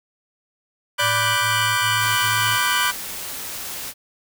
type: chord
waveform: 25% pulse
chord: G major seventh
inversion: first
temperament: equal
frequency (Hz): 987.8 / 1174.7 / 1480 / 1568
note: B5 / D6 / F#6 / G6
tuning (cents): 0 / 0 / 0 / 0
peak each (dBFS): -20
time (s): 0.98-2.92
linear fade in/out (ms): 20
type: tone with exponential decay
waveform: sawtooth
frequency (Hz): 583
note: D5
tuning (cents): -13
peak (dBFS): -22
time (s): 0.99-2.74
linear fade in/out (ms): 5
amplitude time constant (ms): 380
type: tone bursts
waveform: sine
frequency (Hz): 110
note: A2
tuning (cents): 0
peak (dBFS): -29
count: 4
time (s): 1-2.586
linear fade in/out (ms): 50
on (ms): 380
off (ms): 22
type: noise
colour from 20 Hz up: white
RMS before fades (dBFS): -31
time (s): 1.98-3.94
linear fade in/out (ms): 50
effects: none